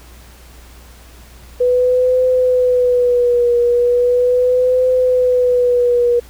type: tone with vibrato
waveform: sine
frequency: 493.9 Hz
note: B4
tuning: in tune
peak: -10 dBFS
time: 1.6-6.2 s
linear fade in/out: 10 ms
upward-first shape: triangle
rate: 0.38 Hz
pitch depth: 55 cents each way
effects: added 60 Hz sine -39 dBFS peak until 6.29 s + pink hiss -44 dBFS RMS until 6.29 s